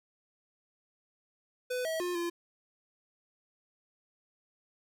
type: tone with pitch steps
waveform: square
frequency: 500 / 644 / 355.3 / 343.9 Hz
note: B4 / E5 / F4 / F4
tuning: +21 / -41 / +30 / -27 cents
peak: -32 dBFS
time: 1.7-2.3 s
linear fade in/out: 10 ms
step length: 150 ms
effects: 12-bit